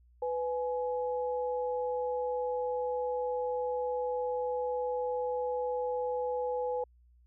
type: tone pair together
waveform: sine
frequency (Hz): 497.9 / 841.2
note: B4 / G#5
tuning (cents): +14 / +22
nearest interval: major sixth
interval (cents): 908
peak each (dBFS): -31 / -36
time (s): 0.22-6.84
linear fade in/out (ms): 5
effects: added 60 Hz sine -59 dBFS peak until 7.26 s